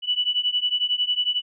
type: beating tone pair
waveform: sine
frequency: 2955 / 2966 Hz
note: F#7 / F#7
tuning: -3 / +4 cents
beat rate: 11 Hz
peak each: -24 / -23 dBFS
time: 0.02-1.42 s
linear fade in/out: 50 ms
effects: none